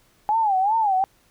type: tone with vibrato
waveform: sine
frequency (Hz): 823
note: G#5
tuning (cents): -16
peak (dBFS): -17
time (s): 0.29-1.04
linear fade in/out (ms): 0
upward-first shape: sine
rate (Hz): 2.6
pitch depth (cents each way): 170
effects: pink hiss -60 dBFS RMS until 1.3 s